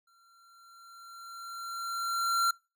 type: tone with exponential growth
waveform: square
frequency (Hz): 1369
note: F6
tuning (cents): -35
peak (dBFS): -24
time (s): 0.07-2.51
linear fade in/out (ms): 5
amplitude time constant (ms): 530
effects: noise-tail reverb RT60 0.3 s tail -26 dB re dry